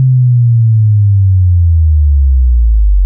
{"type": "linear sweep", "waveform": "sine", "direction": "down", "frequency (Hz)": [131.8, 45.37], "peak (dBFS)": -4, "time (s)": [0, 3.05], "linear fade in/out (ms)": 0, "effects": []}